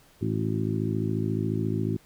harmonic tone with a mistuned harmonic, 54.2 Hz, A1, 25 cents flat, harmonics 2 / 3 / 4 / 5 / 6 / 7, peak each -29 / -31 / -32 / -33 / -34 / -34 dBFS, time 0.21-1.97 s, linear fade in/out 10 ms, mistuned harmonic 7, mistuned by -31 cents, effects pink hiss -58 dBFS RMS until 2.05 s

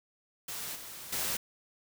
white noise with level steps, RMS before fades -39 / -45 / -33 dBFS, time 0.48-1.37 s, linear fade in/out 5 ms, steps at 0.75 / 1.12 s, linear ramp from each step 10 ms, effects none

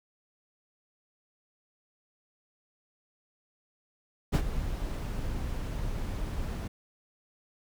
brown noise with ADSR envelope, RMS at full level -20 dBFS, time 4.32-6.68 s, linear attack 29 ms, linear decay 63 ms, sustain -13 dB, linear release 10 ms, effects none

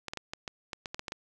clicks, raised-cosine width 0.2 ms, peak -19 dBFS, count 11, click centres 0.083 / 0.135 / 0.173 / 0.335 / 0.478 / 0.732 / 0.858 / 0.945 / 0.994 / 1.082 / 1.121 s, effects none

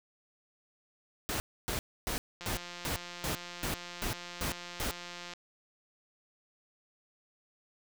pink noise bursts, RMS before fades -34 dBFS, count 10, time 1.29-4.91 s, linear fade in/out 0 ms, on 110 ms, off 280 ms
click train, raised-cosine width 0.2 ms, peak -26 dBFS, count 513, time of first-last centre 2.41-5.336 s, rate 175 Hz
effects none

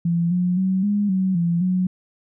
sine tone with pitch steps, 170 / 179.2 / 188.6 / 205.1 / 188.3 / 170.6 / 183.7 Hz, F3 / F3 / F#3 / G#3 / F#3 / F3 / F#3, -46 / +45 / +33 / -21 / +31 / -40 / -12 cents, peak -17 dBFS, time 0.05-1.87 s, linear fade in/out 5 ms, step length 260 ms, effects none

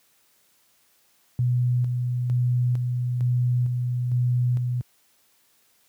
sine tone with tremolo, 123.4 Hz, B2, 1 cent flat, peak -18 dBFS, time 1.39-4.81 s, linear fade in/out 0 ms, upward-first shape square, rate 1.1 Hz, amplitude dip 35%, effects white hiss -63 dBFS RMS until 5.88 s + high-pass 80 Hz 12 dB/octave

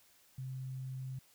sine tone, 130.81 Hz, C3, in tune, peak -39 dBFS, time 0.38-1.19 s, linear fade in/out 5 ms, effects white hiss -66 dBFS RMS until 1.34 s

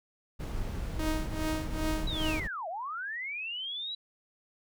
brown noise, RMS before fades -34 dBFS, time 0.39-2.48 s, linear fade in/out 20 ms
sawtooth tone with tremolo, 313.1 Hz, D#4, 11 cents sharp, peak -25 dBFS, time 0.99-2.4 s, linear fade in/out 5 ms, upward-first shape triangle, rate 2.5 Hz, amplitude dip 95%
sine linear two-way sweep, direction down then up, 3951 to 622.3 to 3951 Hz, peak -34 dBFS, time 2.07-3.95 s, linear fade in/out 5 ms, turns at 2.68 s
effects none

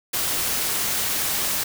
white noise, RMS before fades -24 dBFS, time 0.13-1.64 s, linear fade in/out 10 ms, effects none

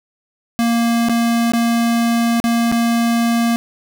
square tone with dropouts, 233.1 Hz, A#3, in tune, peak -14 dBFS, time 0.59-3.56 s, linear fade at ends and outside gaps 0 ms, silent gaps 1.086-1.095 / 1.52-1.535 / 2.401-2.441 / 2.716-2.724 s, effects none

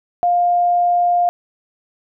sine tone, 704 Hz, F5, 14 cents sharp, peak -12 dBFS, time 0.23-1.29 s, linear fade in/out 0 ms, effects none

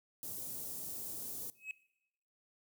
white band-stop noise, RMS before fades -43 dBFS, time 0.23-1.5 s, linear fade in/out 0 ms, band 460 to 8500 Hz, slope 12 dB/octave
triangle tone with exponential growth, 2562 Hz, E7, 50 cents flat, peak -34 dBFS, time 1.55-1.71 s, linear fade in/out 1 ms, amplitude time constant 33 ms
effects noise-tail reverb RT60 0.9 s tail -21 dB re dry + high-pass 80 Hz 12 dB/octave

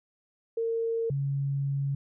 sine tone pair in turn, 456.9 / 139.17 Hz, A#4 / C#3, -35 / +7 cents, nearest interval octave + major sixth, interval 2058 cents, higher first, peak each -26 dBFS, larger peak neither, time 0.57-1.1 / 1.1-1.95 s, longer second, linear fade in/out 5 ms, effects none

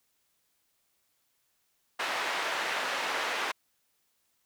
white band-pass noise, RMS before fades -32 dBFS, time 1.99-3.52 s, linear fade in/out 10 ms, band 510 to 2200 Hz, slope 12 dB/octave, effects white hiss -74 dBFS RMS until 4.45 s

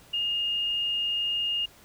sine tone with frequency modulation, 2837 Hz, F7, 27 cents sharp, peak -25 dBFS, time 0.13-1.66 s, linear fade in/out 10 ms, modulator 21.9 Hz, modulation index 0.3, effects pink hiss -54 dBFS RMS until 1.84 s

